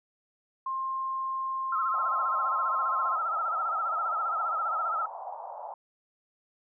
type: tone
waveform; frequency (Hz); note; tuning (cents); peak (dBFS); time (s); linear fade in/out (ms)
sine; 1059; C6; +21; -29; 0.66-3.16; 5
type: tone with vibrato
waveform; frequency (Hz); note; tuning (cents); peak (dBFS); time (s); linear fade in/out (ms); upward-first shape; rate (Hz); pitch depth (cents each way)
sine; 1310; E6; -11; -27; 1.72-5.06; 5; sine; 15; 83
type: band-pass noise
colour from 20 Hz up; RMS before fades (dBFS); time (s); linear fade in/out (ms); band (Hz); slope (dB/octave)
pink; -40; 1.94-5.74; 2; 660 to 950; 48
effects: none